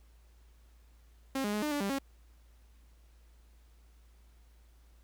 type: tone with pitch steps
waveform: sawtooth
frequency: 268.7 / 206.6 / 210.4 / 300.2 / 289.8 / 198.2 / 273.8 Hz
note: C4 / G#3 / G#3 / D4 / D4 / G3 / C#4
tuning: +46 / -9 / +23 / +38 / -23 / +19 / -21 cents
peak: -27 dBFS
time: 1.35-1.987 s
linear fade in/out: 5 ms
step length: 91 ms
effects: added 57 Hz sine -57 dBFS peak until 5.03 s + pink hiss -70 dBFS RMS until 5.03 s